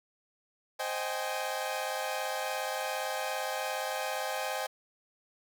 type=chord; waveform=sawtooth; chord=Ab major seventh; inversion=first; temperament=equal with one note detuned; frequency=523.3 / 622.3 / 773.2 / 830.6 Hz; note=C5 / Eb5 / G5 / Ab5; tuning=0 / 0 / -24 / 0 cents; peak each=-34 dBFS; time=0.79-4.67 s; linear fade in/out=10 ms; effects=none